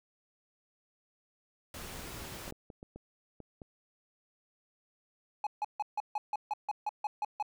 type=noise; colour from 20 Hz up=pink; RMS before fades=-44 dBFS; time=1.74-2.51 s; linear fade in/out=2 ms
type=clicks; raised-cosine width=2 ms; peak=-33 dBFS; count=7; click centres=2.479 / 2.524 / 2.702 / 2.829 / 2.96 / 3.403 / 3.618 s
type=tone bursts; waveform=triangle; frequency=842 Hz; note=G#5; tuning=24 cents sharp; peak=-28 dBFS; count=12; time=5.44-7.426 s; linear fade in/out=2 ms; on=28 ms; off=150 ms
effects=none

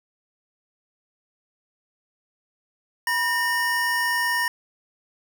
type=tone pair together; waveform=square; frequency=970.5 / 1829 Hz; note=B5 / A#6; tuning=-31 / -33 cents; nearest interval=major seventh; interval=1098 cents; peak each=-27 / -23 dBFS; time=3.07-4.48 s; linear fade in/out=2 ms; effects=none

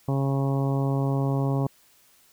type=harmonic tone; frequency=137 Hz; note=C#3; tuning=20 cents flat; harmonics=1 / 2 / 3 / 4 / 5 / 6 / 7 / 8; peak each=-23 / -29 / -33 / -35 / -37 / -39 / -40 / -41 dBFS; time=0.08-1.67 s; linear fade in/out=5 ms; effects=white hiss -59 dBFS RMS until 2.32 s

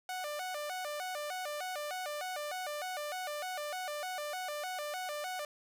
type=tone with vibrato; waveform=sawtooth; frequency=662 Hz; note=E5; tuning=7 cents sharp; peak=-33 dBFS; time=0.09-5.45 s; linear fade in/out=2 ms; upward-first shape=square; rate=3.3 Hz; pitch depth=190 cents each way; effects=none

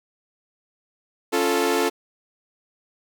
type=chord; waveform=sawtooth; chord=Db augmented; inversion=none; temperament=equal; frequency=277.2 / 349.2 / 440 Hz; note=Db4 / F4 / A4; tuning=0 / 0 / 0 cents; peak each=-22 / -20 / -18 dBFS; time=1.32-1.9 s; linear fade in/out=20 ms; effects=none

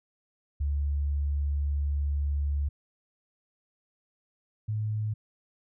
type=tone pair in turn; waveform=sine; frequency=71.7 / 107.43 Hz; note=D2 / A2; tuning=-41 / -41 cents; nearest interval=perfect fifth; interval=700 cents; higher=second; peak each=-25 / -27 dBFS; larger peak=first; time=0.6-2.69 / 4.68-5.14 s; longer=first; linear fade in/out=10 ms; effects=none

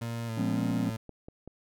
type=tone with vibrato; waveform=30% pulse; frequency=114.4 Hz; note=A#2; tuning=32 cents flat; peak=-30 dBFS; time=0.01-0.97 s; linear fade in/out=10 ms; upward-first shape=square; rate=1.8 Hz; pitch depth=30 cents each way
type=chord; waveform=triangle; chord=C# dominant seventh; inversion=first; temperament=just; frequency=173.24 / 207.9 / 249.5 / 277.2 Hz; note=E#3 / G#3 / B3 / C#4; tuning=-14 / +2 / +18 / 0 cents; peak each=-31 dBFS; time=0.37-0.9 s; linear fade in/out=10 ms
type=click train; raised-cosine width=2 ms; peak=-30 dBFS; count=5; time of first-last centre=0.71-1.476 s; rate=5.22 Hz
effects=none

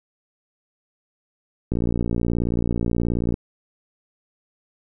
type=click train; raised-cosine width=3 ms; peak=-10 dBFS; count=96; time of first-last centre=1.72-3.341 s; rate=58.6 Hz; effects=none

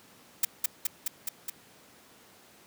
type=noise with echo; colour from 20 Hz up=blue; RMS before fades=-23 dBFS; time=0.43-0.45 s; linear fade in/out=5 ms; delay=210 ms; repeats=5; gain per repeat=-2 dB; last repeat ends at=1.5 s; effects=pink hiss -56 dBFS RMS until 2.66 s + high-pass 150 Hz 12 dB/octave

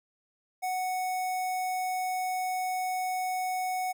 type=tone with notch filter; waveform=square; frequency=740 Hz; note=F#5; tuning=in tune; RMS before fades=-31 dBFS; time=0.62-3.93 s; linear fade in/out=20 ms; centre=3900 Hz; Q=1.6; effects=none

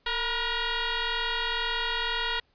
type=tone with frequency modulation; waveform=sine; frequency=931 Hz; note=A#5; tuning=2 cents flat; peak=-26 dBFS; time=0.06-2.4 s; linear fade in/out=5 ms; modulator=476 Hz; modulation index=6.3; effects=pink hiss -68 dBFS RMS until 2.54 s + resampled to 11025 Hz

